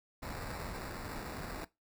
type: noise with sample-and-hold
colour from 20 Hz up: pink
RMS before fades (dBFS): -42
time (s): 0.22-1.65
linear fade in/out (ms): 10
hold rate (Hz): 3150
effects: noise-tail reverb RT60 0.2 s tail -19 dB re dry